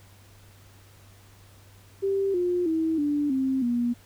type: tone with pitch steps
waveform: sine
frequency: 392 / 355.3 / 322.1 / 292 / 264.7 / 239.9 Hz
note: G4 / F4 / E4 / D4 / C4 / A#3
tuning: 0 / +30 / -40 / -10 / +20 / +50 cents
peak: -22 dBFS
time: 2.02-3.94 s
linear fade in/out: 20 ms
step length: 320 ms
effects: added 98 Hz sine -52 dBFS peak until 4.05 s + pink hiss -56 dBFS RMS until 4.05 s